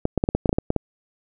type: clicks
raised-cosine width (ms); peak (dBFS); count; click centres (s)
2; -6; 11; 0.054 / 0.177 / 0.239 / 0.289 / 0.35 / 0.458 / 0.493 / 0.529 / 0.585 / 0.704 / 0.763
effects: none